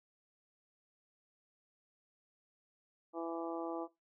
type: harmonic tone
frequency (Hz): 166.6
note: E3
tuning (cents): +19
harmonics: 2 / 3 / 4 / 5 / 6 / 7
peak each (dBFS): -40 / -44 / -44 / -46 / -52 / -49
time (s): 3.13-3.88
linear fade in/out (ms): 50
effects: noise-tail reverb RT60 0.2 s tail -18 dB re dry